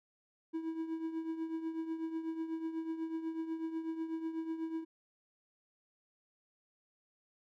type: tone with tremolo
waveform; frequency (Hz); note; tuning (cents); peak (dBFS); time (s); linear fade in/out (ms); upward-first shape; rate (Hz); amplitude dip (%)
triangle; 324.3; E4; -28; -31; 0.53-4.85; 20; triangle; 8.1; 70
effects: none